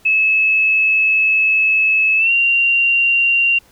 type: tone with pitch glide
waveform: sine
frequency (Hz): 2595 to 2765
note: E7 to F7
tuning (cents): -28 to -18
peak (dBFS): -11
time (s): 0.05-3.59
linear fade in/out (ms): 10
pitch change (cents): +110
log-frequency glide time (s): 2.17-2.32
effects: pink hiss -51 dBFS RMS until 3.71 s